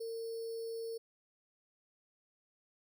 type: tone with sample-and-hold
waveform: sine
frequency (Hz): 455.9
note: A#4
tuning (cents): -39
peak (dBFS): -38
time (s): 0-0.98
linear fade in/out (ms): 10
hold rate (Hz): 4900
effects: none